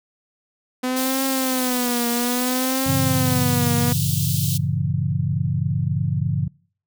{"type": "tone with vibrato", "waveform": "sawtooth", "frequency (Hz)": 252.3, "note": "B3", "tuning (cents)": 37, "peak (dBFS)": -17, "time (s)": [0.83, 3.93], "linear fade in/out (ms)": 10, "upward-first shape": "triangle", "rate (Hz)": 0.6, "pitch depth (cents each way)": 110}
{"type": "high-pass noise", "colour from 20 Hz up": "white", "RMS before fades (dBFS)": -27, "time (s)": [0.96, 4.58], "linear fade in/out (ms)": 10, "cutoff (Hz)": 3000, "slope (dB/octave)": 48}
{"type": "chord", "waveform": "sine", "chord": "G diminished seventh", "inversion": "none", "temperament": "just", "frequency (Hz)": [98, 117.6, 141.12, 169.34], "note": ["G2", "Bb2", "Db3", "Fb3"], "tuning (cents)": [0, 16, 31, 47], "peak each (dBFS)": [-25, -27, -22, -26], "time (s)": [2.86, 6.48], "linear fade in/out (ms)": 10}
{"effects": ["noise-tail reverb RT60 0.5 s tail -25 dB re dry"]}